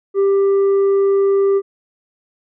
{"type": "tone with tanh clipping", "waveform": "triangle", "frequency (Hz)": 394.4, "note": "G4", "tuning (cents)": 11, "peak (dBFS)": -12, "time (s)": [0.14, 1.62], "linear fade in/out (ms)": 50, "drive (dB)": 8, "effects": []}